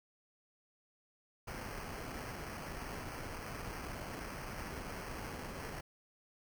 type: noise with sample-and-hold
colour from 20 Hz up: pink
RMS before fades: -44 dBFS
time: 1.47-5.81 s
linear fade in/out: 10 ms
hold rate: 3675 Hz
effects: none